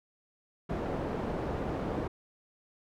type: low-pass noise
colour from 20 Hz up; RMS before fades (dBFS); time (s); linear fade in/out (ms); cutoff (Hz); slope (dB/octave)
white; -34; 0.69-2.08; 10; 540; 12
effects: none